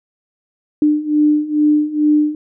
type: beating tone pair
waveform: sine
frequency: 298.6 / 300.9 Hz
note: D4 / D4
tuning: +29 / +42 cents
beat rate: 2.3 Hz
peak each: -16 / -13 dBFS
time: 0.82-2.35 s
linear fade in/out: 2 ms
effects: none